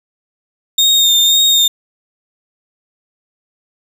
35% pulse tone with vibrato, 3670 Hz, A#7, 28 cents flat, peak -7 dBFS, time 0.78-1.68 s, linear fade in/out 5 ms, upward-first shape sine, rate 1.9 Hz, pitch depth 27 cents each way, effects none

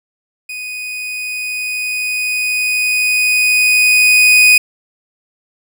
40% pulse tone with level ramp, 2489 Hz, D#7, in tune, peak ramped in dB -23 to -4 dBFS, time 0.49-4.58 s, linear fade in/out 5 ms, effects none

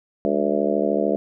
harmonic tone with a mistuned harmonic, 73.42 Hz, D2, in tune, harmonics 3 / 4 / 5 / 6 / 7 / 8 / 9, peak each -26 / -26 / -26 / -26 / -26 / -26 / -26 dBFS, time 0.25-1.16 s, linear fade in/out 0 ms, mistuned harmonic 3, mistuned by -130 cents, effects none

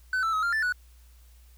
triangle tone with pitch steps, 1512 / 1326 / 1275 / 1393 / 1761 / 1474 Hz, F#6 / E6 / D#6 / F6 / A6 / F#6, +37 / +10 / +42 / -5 / +1 / -7 cents, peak -22 dBFS, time 0.13-0.724 s, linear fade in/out 2 ms, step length 99 ms, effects added 60 Hz sine -51 dBFS peak until 1.57 s + white hiss -63 dBFS RMS until 1.57 s

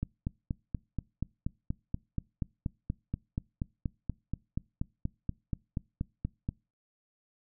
click train, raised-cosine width 5 ms, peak -19 dBFS, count 28, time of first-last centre 0.03-6.489 s, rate 4.18 Hz, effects noise-tail reverb RT60 0.3 s tail -25 dB re dry

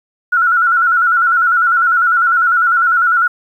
sine tone with vibrato, 1400 Hz, F6, 4 cents sharp, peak -9 dBFS, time 0.32-3.28 s, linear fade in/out 10 ms, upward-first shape square, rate 10 Hz, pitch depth 65 cents each way, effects 8-bit

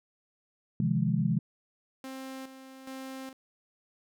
sine chord, F minor seventh, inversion second, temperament just, 130.96 / 157.15 / 174.61 / 209.5 Hz, C3 / Eb3 / F3 / Ab3, +2 / +18 / 0 / +15 cents, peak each -30 dBFS, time 0.8-1.39 s, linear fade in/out 2 ms
sawtooth tone with tremolo, 264.5 Hz, C4, 19 cents sharp, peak -35 dBFS, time 2.04-3.33 s, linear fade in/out 2 ms, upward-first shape square, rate 1.2 Hz, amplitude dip 60%
effects none

